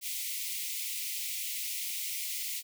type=high-pass noise; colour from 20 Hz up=white; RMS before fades=-36 dBFS; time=0.01-2.63 s; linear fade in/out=50 ms; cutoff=2000 Hz; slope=96 dB/octave; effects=none